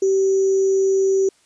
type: tone with sample-and-hold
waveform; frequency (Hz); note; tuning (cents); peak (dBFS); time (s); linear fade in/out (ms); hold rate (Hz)
sine; 386; G4; -27; -14; 0.02-1.29; 5; 6300
effects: white hiss -58 dBFS RMS until 1.45 s + resampled to 22050 Hz